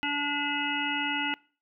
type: harmonic tone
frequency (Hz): 289.1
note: D4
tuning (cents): -27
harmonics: 1 / 3 / 5 / 7 / 9 / 10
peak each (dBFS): -34 / -34 / -34 / -34 / -34 / -34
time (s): 0.03-1.34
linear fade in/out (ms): 0
effects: noise-tail reverb RT60 0.4 s tail -23 dB re dry